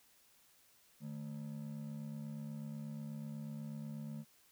triangle ring-modulated tone, 185 Hz, F#3, in tune, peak -37 dBFS, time 1-4.25 s, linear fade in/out 50 ms, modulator 34.1 Hz, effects white hiss -68 dBFS RMS until 4.51 s

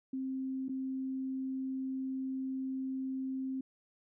sine tone with dropouts, 263.7 Hz, C4, 14 cents sharp, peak -34 dBFS, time 0.13-3.61 s, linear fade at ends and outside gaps 5 ms, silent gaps 0.684-0.692 s, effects none

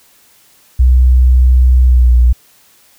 sine tone with pitch glide, 63 to 60.47 Hz, B1 to B1, +35 to -36 cents, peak -4 dBFS, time 0.79-2.33 s, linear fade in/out 10 ms, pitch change -71 cents, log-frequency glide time 1.85-2.12 s, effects white hiss -48 dBFS RMS until 2.98 s

